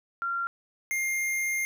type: tone pair in turn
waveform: sine / square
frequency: 1380 / 2116 Hz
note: F6 / C7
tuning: -21 / +19 cents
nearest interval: perfect fifth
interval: 740 cents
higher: second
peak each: -27 / -27 dBFS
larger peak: neither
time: 0.22-0.47 / 0.91-1.65 s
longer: second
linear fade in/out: 0 ms
effects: none